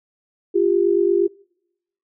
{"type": "tone pair together", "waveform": "sine", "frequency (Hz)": [349.2, 397.8], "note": ["F4", "G4"], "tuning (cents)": [0, 25], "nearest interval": "major second", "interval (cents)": 225, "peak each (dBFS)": -17, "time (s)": [0.54, 1.28], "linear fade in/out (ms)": 20, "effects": ["noise-tail reverb RT60 0.8 s tail -26 dB re dry"]}